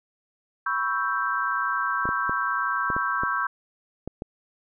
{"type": "chord", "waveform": "sine", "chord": "C# half-diminished seventh", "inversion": "third", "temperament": "equal", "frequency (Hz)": [987.8, 1108.7, 1318.5, 1568], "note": ["B5", "C#6", "E6", "G6"], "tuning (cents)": [0, 0, 0, 0], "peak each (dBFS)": [-32, -28, -29, -27], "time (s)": [0.66, 3.47], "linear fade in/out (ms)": 5}
{"type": "clicks", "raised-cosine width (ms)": 2, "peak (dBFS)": -18, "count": 8, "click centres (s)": [2.055, 2.09, 2.295, 2.902, 2.965, 3.235, 4.076, 4.221]}
{"effects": []}